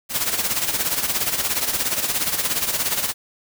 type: noise with tremolo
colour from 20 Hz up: white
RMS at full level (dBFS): -20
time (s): 0.09-3.14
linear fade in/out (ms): 50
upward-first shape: sine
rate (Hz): 17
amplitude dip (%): 65
effects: none